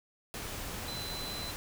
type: tone in noise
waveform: sine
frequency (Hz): 4027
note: B7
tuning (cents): +33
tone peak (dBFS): -40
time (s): 0.88-1.51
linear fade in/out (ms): 0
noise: pink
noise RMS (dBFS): -40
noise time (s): 0.34-1.56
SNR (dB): -3
effects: none